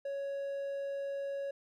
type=tone; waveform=triangle; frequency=556 Hz; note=C#5; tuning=5 cents sharp; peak=-33 dBFS; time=0.05-1.51 s; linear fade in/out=5 ms; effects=none